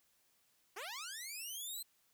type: linear sweep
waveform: 10% pulse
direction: up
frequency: 345.6 to 4133 Hz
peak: -35 dBFS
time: 0.76-1.83 s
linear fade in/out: 10 ms
effects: white hiss -74 dBFS RMS until 2.13 s